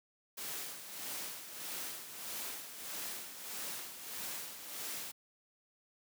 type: noise with tremolo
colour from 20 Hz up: white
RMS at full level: -41 dBFS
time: 0.37-5.12 s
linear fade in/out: 10 ms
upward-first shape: sine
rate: 1.6 Hz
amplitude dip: 60%
effects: high-pass 150 Hz 12 dB/octave